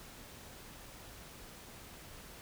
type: silence
effects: pink hiss -52 dBFS RMS until 2.41 s